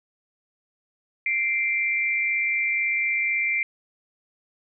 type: tone pair together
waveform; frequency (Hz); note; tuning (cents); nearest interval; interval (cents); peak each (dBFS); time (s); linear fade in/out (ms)
sine; 2093 / 2349; C7 / D7; 0 / 0; major second; 200; -24; 1.26-3.63; 2
effects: none